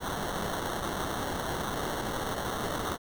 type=noise with sample-and-hold; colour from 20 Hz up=white; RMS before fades=-33 dBFS; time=0-2.98 s; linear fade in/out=50 ms; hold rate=2450 Hz; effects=none